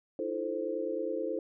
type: chord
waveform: sine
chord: F dominant seventh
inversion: third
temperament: equal with one note detuned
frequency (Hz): 311.1 / 340.5 / 440 / 523.3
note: Eb4 / F4 / A4 / C5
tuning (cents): 0 / -44 / 0 / 0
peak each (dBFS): -39 / -37 / -36 / -35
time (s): 0.19-1.39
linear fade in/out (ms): 2
effects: none